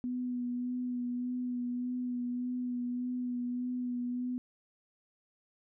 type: tone with vibrato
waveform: sine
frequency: 246.9 Hz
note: B3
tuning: in tune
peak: -32 dBFS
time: 0.04-4.38 s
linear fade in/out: 0 ms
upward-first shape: sine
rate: 1.7 Hz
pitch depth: 19 cents each way
effects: none